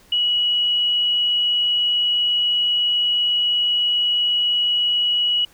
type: tone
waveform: sine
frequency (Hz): 2923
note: F#7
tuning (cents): -22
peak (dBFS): -16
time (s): 0.12-5.45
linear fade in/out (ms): 5
effects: pink hiss -52 dBFS RMS until 5.53 s